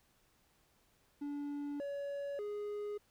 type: tone with pitch steps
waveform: triangle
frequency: 288.2 / 565 / 414.6 Hz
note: D4 / C#5 / G#4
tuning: -33 / +33 / -3 cents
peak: -36 dBFS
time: 1.21-2.98 s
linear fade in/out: 10 ms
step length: 590 ms
effects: pink hiss -72 dBFS RMS until 3.1 s